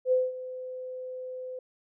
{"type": "tone with ADSR envelope", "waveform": "sine", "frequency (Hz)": 510, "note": "C5", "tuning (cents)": -44, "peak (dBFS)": -19, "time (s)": [0.05, 1.59], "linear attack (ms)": 69, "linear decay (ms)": 200, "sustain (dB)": -16, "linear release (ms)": 3, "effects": []}